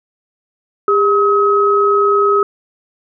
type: tone pair together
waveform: sine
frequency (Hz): 403.9 / 1274.9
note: G#4 / D#6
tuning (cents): -48 / +42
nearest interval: octave + minor sixth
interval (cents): 1990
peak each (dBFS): -12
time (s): 0.88-2.43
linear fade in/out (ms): 2
effects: none